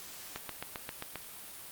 click train, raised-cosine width 0.3 ms, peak -21 dBFS, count 7, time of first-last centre 0.36-1.157 s, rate 7.53 Hz, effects white hiss -47 dBFS RMS until 1.71 s + Opus 48 kbps

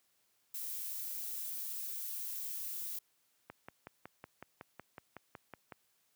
violet noise, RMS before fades -41 dBFS, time 0.54-2.99 s, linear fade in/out 5 ms
click train, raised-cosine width 0.5 ms, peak -31 dBFS, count 13, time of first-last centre 3.5-5.722 s, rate 5.4 Hz
effects white hiss -75 dBFS RMS until 6.15 s + high-pass 80 Hz 12 dB/octave

